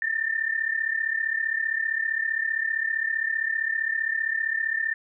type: tone pair together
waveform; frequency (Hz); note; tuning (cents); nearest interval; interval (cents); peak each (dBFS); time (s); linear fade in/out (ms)
sine; 1780 / 1815.3; A6 / A#6; +20 / -46; unison; 34; -26 / -27; 0.02-4.94; 2
effects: none